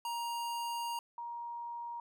square / sine tone pair in turn, 940 / 943.8 Hz, A#5 / A#5, +14 / +21 cents, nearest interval unison, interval 7 cents, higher second, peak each -36 / -39 dBFS, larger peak first, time 0.05-0.99 / 1.18-2 s, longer first, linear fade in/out 2 ms, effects none

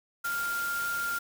sine tone in noise, 1396.9 Hz, F6, in tune, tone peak -29 dBFS, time 0.24-1.19 s, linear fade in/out 10 ms, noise white, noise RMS -39 dBFS, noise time 0.24-1.19 s, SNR +7 dB, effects none

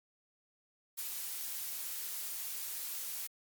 blue noise with ADSR envelope, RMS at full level -38 dBFS, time 0.97-3.27 s, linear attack 20 ms, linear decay 30 ms, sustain -2 dB, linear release 4 ms, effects Opus 48 kbps

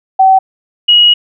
sine tone pair in turn, 764 / 2900 Hz, G5 / F#7, -45 / -35 cents, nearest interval octave + major seventh, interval 2310 cents, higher second, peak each -3 dBFS, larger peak neither, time 0.19-0.39 / 0.88-1.14 s, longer second, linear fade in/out 10 ms, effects none

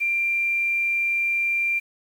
sine tone, 2374 Hz, D7, 18 cents sharp, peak -20 dBFS, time 0-1.8 s, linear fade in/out 20 ms, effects 8-bit

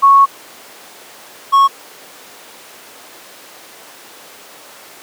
sine / triangle tone pair in turn, 1105 / 1100.2 Hz, C#6 / C#6, -6 / -13 cents, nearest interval unison, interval 7 cents, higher first, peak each -4 dBFS, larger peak neither, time 0.02-0.26 / 1.52-1.68 s, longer first, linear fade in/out 20 ms, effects pink hiss -37 dBFS RMS until 5.02 s + high-pass 400 Hz 12 dB/octave

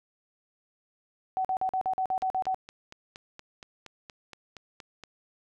sine tone bursts, 754 Hz, F#5, 32 cents sharp, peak -25 dBFS, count 10, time 1.37-2.545 s, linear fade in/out 0 ms, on 77 ms, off 45 ms
click train, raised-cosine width 0.2 ms, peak -26 dBFS, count 13, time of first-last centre 2.22-5.037 s, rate 4.26 Hz
effects none

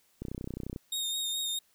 click train, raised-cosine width 3 ms, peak -24 dBFS, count 18, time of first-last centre 0.22-0.761 s, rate 31.4 Hz
sawtooth tone with vibrato, 3701 Hz, A#7, 13 cents flat, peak -28 dBFS, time 0.92-1.59 s, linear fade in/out 5 ms, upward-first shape sine, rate 4.7 Hz, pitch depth 27 cents each way
effects white hiss -68 dBFS RMS until 1.74 s

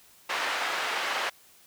white band-pass noise, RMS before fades -30 dBFS, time 0.29-1.3 s, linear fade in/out 10 ms, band 620 to 2200 Hz, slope 12 dB/octave, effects white hiss -57 dBFS RMS until 1.66 s

